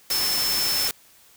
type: tone in noise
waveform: sine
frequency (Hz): 5290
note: E8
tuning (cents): +5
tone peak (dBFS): -23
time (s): 0.11-0.88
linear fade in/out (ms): 2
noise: white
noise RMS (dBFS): -26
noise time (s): 0.1-0.91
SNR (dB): 0
effects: white hiss -54 dBFS RMS until 1.36 s